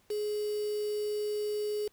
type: tone with quantisation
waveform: sine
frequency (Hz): 419.5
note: G#4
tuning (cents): +17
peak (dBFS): -30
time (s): 0.1-1.88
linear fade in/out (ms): 5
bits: 7
effects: pink hiss -67 dBFS RMS until 1.92 s